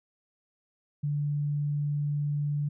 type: tone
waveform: sine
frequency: 146.1 Hz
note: D3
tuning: 9 cents flat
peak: -26 dBFS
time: 1.03-2.69 s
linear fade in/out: 10 ms
effects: none